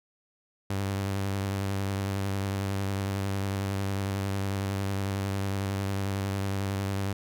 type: tone with vibrato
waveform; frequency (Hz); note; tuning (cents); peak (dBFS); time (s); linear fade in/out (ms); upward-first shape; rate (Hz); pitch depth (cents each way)
sawtooth; 98.1; G2; +2; -24; 0.7-7.13; 5; sine; 11; 27
effects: none